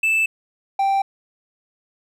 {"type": "tone pair in turn", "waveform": "triangle", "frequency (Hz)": [2637, 784], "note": ["E7", "G5"], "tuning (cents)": [0, 0], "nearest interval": "octave + major sixth", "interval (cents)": 2100, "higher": "first", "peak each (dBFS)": -14, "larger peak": "neither", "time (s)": [[0.03, 0.26], [0.79, 1.02]], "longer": "neither", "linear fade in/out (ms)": 5, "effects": []}